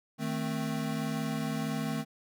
square chord, A diminished, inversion second, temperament equal, 155.56 / 220 / 261.6 Hz, Eb3 / A3 / C4, 0 / 0 / 0 cents, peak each -36 / -35 / -37 dBFS, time 0.18-2.05 s, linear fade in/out 50 ms, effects none

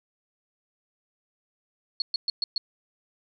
sine tone bursts, 4347 Hz, C#8, 35 cents flat, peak -23 dBFS, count 5, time 2-2.58 s, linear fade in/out 2 ms, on 20 ms, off 120 ms, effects none

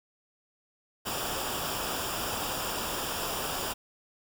pink noise with comb filter, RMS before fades -33 dBFS, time 1.05-3.74 s, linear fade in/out 20 ms, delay 0.48 ms, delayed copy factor -0.65, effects none

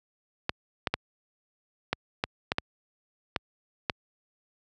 clicks, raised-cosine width 0.3 ms, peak -9 dBFS, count 9, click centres 0.494 / 0.872 / 0.94 / 1.93 / 2.239 / 2.519 / 2.584 / 3.362 / 3.898 s, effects high-pass 60 Hz 12 dB/octave

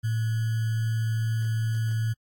sine tone with sample-and-hold, 112.2 Hz, A2, 34 cents sharp, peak -23 dBFS, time 0.03-2.14 s, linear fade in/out 20 ms, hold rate 1575 Hz, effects AAC 64 kbps

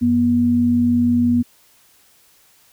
sine tone pair together, 95.3 / 241.5 Hz, G2 / B3, -48 / -39 cents, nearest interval octave + major third, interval 1609 cents, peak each -24 / -13 dBFS, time 0.01-1.43 s, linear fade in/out 20 ms, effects white hiss -54 dBFS RMS until 2.72 s

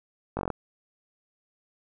slowing click train, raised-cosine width 1 ms, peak -15 dBFS, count 7, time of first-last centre 0.37-0.503 s, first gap 20 ms, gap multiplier 1.04, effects none

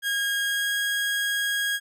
30% pulse tone with pitch glide, 1631 to 1640.4 Hz, G#6 to G#6, -32 to -22 cents, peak -21 dBFS, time 0.02-1.8 s, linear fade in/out 50 ms, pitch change +10 cents, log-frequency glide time 0.43-0.74 s, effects none

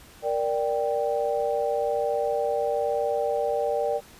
sine chord, G minor, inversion first, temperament equal, 466.2 / 587.3 / 784 Hz, Bb4 / D5 / G5, 0 / 0 / 0 cents, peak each -27 / -26 / -29 dBFS, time 0.22-4.01 s, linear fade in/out 50 ms, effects pink hiss -50 dBFS RMS until 4.19 s + resampled to 32000 Hz

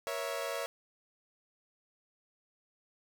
sawtooth chord, A# diminished, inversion none, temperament equal with one note detuned, 472.1 / 554.4 / 659.3 Hz, A#4 / C#5 / E5, +22 / 0 / 0 cents, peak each -37 / -34 / -35 dBFS, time 0.07-0.66 s, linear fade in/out 0 ms, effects none

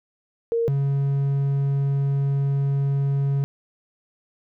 sine / triangle tone pair in turn, 463.1 / 139.04 Hz, A#4 / C#3, -11 / +6 cents, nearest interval octave + major sixth, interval 2083 cents, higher first, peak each -19 / -17 dBFS, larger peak second, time 0.52-0.68 / 0.68-3.44 s, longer second, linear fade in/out 0 ms, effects none

